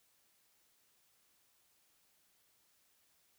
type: silence
effects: white hiss -73 dBFS RMS until 3.38 s